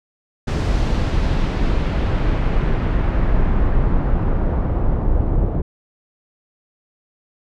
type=noise with low-pass filter sweep; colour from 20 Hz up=brown; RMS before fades=-17 dBFS; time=0.47-5.62 s; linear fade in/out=10 ms; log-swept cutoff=6400 to 690 Hz; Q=0.88; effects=none